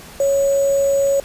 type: tone with sample-and-hold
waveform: sine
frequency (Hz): 554.4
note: C#5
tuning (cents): 0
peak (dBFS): -13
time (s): 0.2-1.2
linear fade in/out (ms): 2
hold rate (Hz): 7350
effects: pink hiss -39 dBFS RMS until 1.24 s + resampled to 32000 Hz